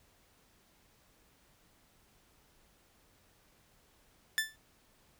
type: tone with exponential decay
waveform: sawtooth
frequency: 1760 Hz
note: A6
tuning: in tune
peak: -22 dBFS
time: 4.38-4.56 s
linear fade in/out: 0 ms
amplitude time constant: 38 ms
effects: pink hiss -67 dBFS RMS until 5.19 s